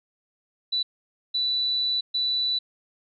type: tone bursts at uneven times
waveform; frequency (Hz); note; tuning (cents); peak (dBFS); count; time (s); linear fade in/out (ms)
sine; 3967; B7; +7; -22; 3; 0.72-0.83 / 1.34-2.01 / 2.14-2.59; 10
effects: none